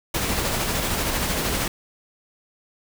pink noise with tremolo, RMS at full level -23 dBFS, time 0.14-1.68 s, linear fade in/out 5 ms, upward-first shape sine, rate 13 Hz, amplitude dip 30%, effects none

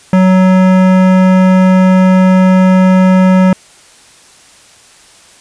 sine tone with hard clipping, 186.3 Hz, F#3, 12 cents sharp, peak -6 dBFS, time 0.13-3.53 s, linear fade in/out 2 ms, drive 17 dB, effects white hiss -41 dBFS RMS until 5.4 s + resampled to 22050 Hz

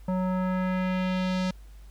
square tone with low-pass filter sweep, 185 Hz, F#3, in tune, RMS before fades -27 dBFS, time 0.08-1.51 s, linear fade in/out 5 ms, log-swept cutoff 880 to 5200 Hz, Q 1.4, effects added 50 Hz sine -44 dBFS peak until 1.9 s + pink hiss -61 dBFS RMS until 1.9 s

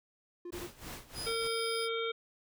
triangle tone bursts, 350.5 Hz, F4, 6 cents sharp, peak -38 dBFS, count 3, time 0.45-0.669 s, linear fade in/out 5 ms, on 57 ms, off 24 ms
pink noise with tremolo, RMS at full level -43 dBFS, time 0.52-1.48 s, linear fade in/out 10 ms, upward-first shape sine, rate 3.2 Hz, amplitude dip 85%
30% pulse tone, 4978 Hz, D#8, in tune, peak -36 dBFS, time 1.14-1.89 s, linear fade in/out 50 ms
harmonic tone, 456.4 Hz, A#4, 37 cents flat, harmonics 1 / 3 / 5 / 7 / 8, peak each -34 / -39 / -41 / -42 / -43 dBFS, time 1.26-2.12 s, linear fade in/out 10 ms
effects none

